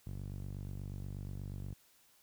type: tone with band-pass filter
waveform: sawtooth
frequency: 48.33 Hz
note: G1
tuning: 24 cents flat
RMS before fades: -43 dBFS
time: 0.06-1.74 s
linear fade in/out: 10 ms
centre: 120 Hz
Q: 1.3
effects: white hiss -67 dBFS RMS until 2.22 s